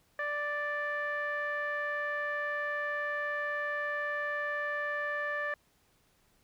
sawtooth tone with low-pass filter, 587.3 Hz, D5, in tune, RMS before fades -34 dBFS, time 0.19-5.54 s, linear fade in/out 2 ms, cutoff 1700 Hz, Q 5.9, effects pink hiss -69 dBFS RMS until 6.43 s

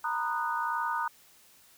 sine chord, B major seventh, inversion third, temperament just, 926 / 987.8 / 1234.7 / 1481.6 Hz, A#5 / B5 / D#6 / F#6, -12 / 0 / -14 / +2 cents, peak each -32 / -37 / -33 / -35 dBFS, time 0.04-1.08 s, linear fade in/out 5 ms, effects white hiss -59 dBFS RMS until 1.77 s

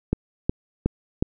click train, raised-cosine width 3 ms, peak -7 dBFS, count 4, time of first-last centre 0.13-1.225 s, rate 2.74 Hz, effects none

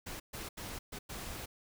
pink noise bursts at uneven times, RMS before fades -43 dBFS, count 5, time 0.06-0.2 / 0.33-0.49 / 0.57-0.79 / 0.92-0.99 / 1.09-1.46 s, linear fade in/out 10 ms, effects none

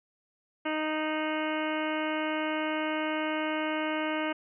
harmonic tone with a mistuned harmonic, 310 Hz, D#4, 6 cents flat, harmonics 1 / 2 / 3 / 4 / 5 / 6 / 7 / 8 / 9 / 10, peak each -32 / -34 / -37 / -39 / -38 / -44 / -39 / -44 / -43 / -45 dBFS, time 0.65-4.33 s, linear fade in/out 10 ms, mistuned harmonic 10, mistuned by -62 cents, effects none

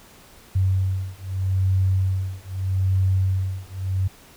sine beating tone pair, 94.2 / 95 Hz, F#2 / F#2, +32 / +46 cents, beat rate 0.8 Hz, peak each -22 dBFS, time 0.55-4.08 s, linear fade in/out 10 ms, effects pink hiss -49 dBFS RMS until 4.36 s

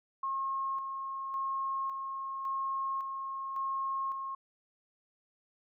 sine tone with tremolo, 1079 Hz, C#6, 47 cents flat, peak -31 dBFS, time 0.23-4.35 s, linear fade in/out 5 ms, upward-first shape square, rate 0.9 Hz, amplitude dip 40%, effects none

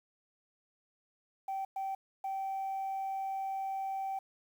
sine tone bursts at uneven times, 775 Hz, G5, 20 cents flat, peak -32 dBFS, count 3, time 1.48-1.65 / 1.76-1.95 / 2.24-4.19 s, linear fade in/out 5 ms, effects tanh soft clip ceiling -31 dBFS + 10-bit

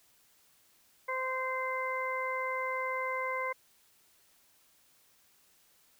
harmonic tone, 518 Hz, C5, 17 cents flat, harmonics 1 / 2 / 3 / 4, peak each -37 / -35 / -44 / -36 dBFS, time 1.08-3.53 s, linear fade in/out 10 ms, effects white hiss -66 dBFS RMS until 5.99 s

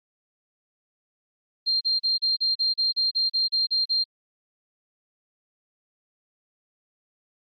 sine tone bursts, 4186 Hz, C8, in tune, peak -20 dBFS, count 13, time 1.66-4.042 s, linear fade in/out 20 ms, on 150 ms, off 36 ms, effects Opus 32 kbps

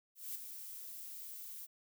violet noise with ADSR envelope, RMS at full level -41 dBFS, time 0.15-1.67 s, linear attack 200 ms, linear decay 11 ms, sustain -7 dB, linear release 28 ms, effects none

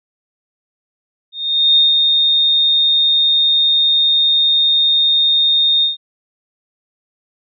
sine tone with ADSR envelope, 3675 Hz, A#7, 25 cents flat, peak -7 dBFS, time 1.32-5.97 s, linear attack 440 ms, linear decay 170 ms, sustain -3 dB, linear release 140 ms, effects none

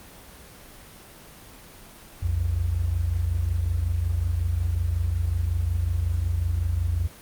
sine tone pair together, 61.45 / 86.9 Hz, B1 / F2, -8 / -8 cents, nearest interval tritone, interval 600 cents, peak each -27 / -23 dBFS, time 2.22-7.08 s, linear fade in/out 10 ms, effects pink hiss -46 dBFS RMS until 7.21 s + Opus 24 kbps

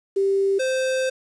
sine / square tone pair in turn, 392 / 520.8 Hz, G4 / C5, 0 / -8 cents, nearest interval perfect fourth, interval 492 cents, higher second, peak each -17 / -21 dBFS, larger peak first, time 0.16-0.59 / 0.59-1.1 s, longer second, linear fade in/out 10 ms, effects resampled to 22050 Hz + 8-bit

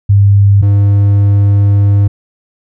sine / triangle tone pair in turn, 100.2 / 100.84 Hz, G2 / G2, +38 / +49 cents, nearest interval unison, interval 11 cents, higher second, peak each -3 / -3 dBFS, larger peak neither, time 0.09-0.62 / 0.62-2.08 s, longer second, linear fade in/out 10 ms, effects none

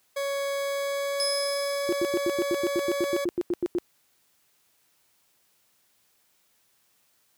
40% pulse tone with pitch glide, 558 to 563.5 Hz, C#5 to C#5, +11 to +28 cents, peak -26 dBFS, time 0.16-3.25 s, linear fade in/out 10 ms, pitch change +17 cents, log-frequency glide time 0.55-1.54 s
35% pulse tone with exponential decay, 5100 Hz, D#8, 42 cents sharp, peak -22 dBFS, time 1.2-2.81 s, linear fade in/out 0 ms, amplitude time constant 350 ms
sine tone bursts, 350 Hz, F4, 4 cents sharp, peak -22 dBFS, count 16, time 1.89-3.785 s, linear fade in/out 0 ms, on 35 ms, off 89 ms
effects white hiss -67 dBFS RMS until 7.37 s + high-pass 60 Hz 12 dB/octave

